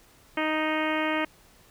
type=harmonic tone; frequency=311.1 Hz; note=D#4; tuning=in tune; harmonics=1 / 2 / 3 / 4 / 5 / 6 / 7 / 8 / 9 / 10; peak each=-29 / -31 / -33 / -34 / -36 / -34 / -34 / -37 / -40 / -42 dBFS; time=0.37-1.25 s; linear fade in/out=5 ms; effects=pink hiss -57 dBFS RMS until 1.7 s